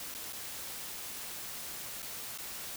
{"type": "noise with dropouts", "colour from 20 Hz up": "white", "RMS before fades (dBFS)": -42, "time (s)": [0, 2.76], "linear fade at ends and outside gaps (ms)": 2, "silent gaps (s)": [[0.142, 0.148], [0.326, 0.33], [2.021, 2.026], [2.377, 2.385]], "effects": []}